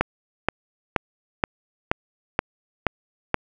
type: click train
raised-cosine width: 0.5 ms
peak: -3 dBFS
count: 8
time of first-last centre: 0.01-3.343 s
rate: 2.1 Hz
effects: none